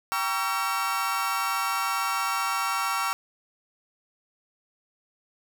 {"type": "chord", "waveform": "35% pulse", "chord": "G diminished seventh", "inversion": "none", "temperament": "just", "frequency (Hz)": [784, 940.8, 1128.9, 1354.7], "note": ["G5", "Bb5", "Db6", "Fb6"], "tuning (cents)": [0, 16, 31, 47], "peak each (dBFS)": [-32, -31, -28, -27], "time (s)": [0.12, 3.13], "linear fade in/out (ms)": 0, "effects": []}